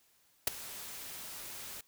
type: noise with ADSR envelope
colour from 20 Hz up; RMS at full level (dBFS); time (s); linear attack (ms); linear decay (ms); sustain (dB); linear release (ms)
white; -25; 0.47-1.81; 5; 10; -20; 4
effects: white hiss -69 dBFS RMS until 1.87 s